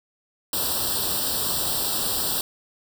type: noise with comb filter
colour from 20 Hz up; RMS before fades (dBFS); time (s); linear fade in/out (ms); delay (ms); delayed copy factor
white; -25; 0.53-2.41; 2; 0.23; +1
effects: none